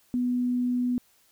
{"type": "tone", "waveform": "sine", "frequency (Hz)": 247, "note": "B3", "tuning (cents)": 0, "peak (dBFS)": -23, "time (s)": [0.14, 0.98], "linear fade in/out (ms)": 0, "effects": ["white hiss -63 dBFS RMS until 1.31 s"]}